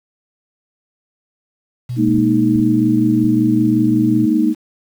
sine tone, 123 Hz, B2, 7 cents flat, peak -20 dBFS, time 1.89-4.26 s, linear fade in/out 10 ms
sine chord, Ab suspended second, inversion none, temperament equal, 207.7 / 233.1 / 311.1 Hz, Ab3 / Bb3 / Eb4, 0 / 0 / 0 cents, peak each -19 / -16 / -14 dBFS, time 1.96-4.55 s, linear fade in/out 50 ms
clicks, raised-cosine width 5 ms, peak -19 dBFS, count 6, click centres 2.084 / 2.146 / 2.183 / 2.558 / 2.596 / 3.245 s
effects 7-bit

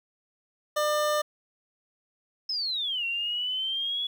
25% pulse tone, 600 Hz, D5, 37 cents sharp, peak -20 dBFS, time 0.76-1.22 s, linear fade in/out 10 ms
sine exponential two-way sweep, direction down then up, 5274 to 2727 to 3401 Hz, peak -27 dBFS, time 2.49-4.07 s, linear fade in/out 5 ms, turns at 3.05 s
effects 10-bit

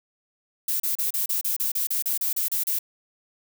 violet noise bursts, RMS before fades -25 dBFS, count 14, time 0.68-2.789 s, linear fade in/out 5 ms, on 120 ms, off 33 ms, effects none

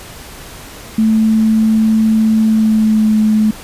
sine tone with pitch glide, 220 to 215.7 Hz, A3 to A3, 0 to -34 cents, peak -8 dBFS, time 0.98-3.51 s, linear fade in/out 5 ms, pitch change -34 cents, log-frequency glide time 2.43-3.17 s, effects pink hiss -33 dBFS RMS until 3.63 s + resampled to 32000 Hz

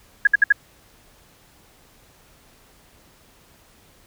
sine tone bursts, 1661.2 Hz, G#6, in tune, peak -9 dBFS, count 4, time 0.25-0.524 s, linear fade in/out 5 ms, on 22 ms, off 62 ms, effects pink hiss -54 dBFS RMS until 4.06 s

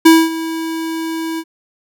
square tone with ADSR envelope, 325.2 Hz, E4, 23 cents flat, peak -3 dBFS, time 0.05-1.44 s, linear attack 11 ms, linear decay 230 ms, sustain -17 dB, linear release 54 ms, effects none

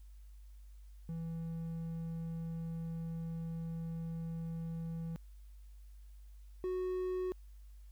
triangle tone pair in turn, 164.81 / 368.2 Hz, E3 / F#4, 0 / -8 cents, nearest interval octave + major second, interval 1392 cents, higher second, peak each -36 / -32 dBFS, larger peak second, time 1.09-5.16 / 6.64-7.32 s, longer first, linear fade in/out 0 ms, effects added 50 Hz sine -51 dBFS peak until 7.91 s + white hiss -74 dBFS RMS until 7.91 s

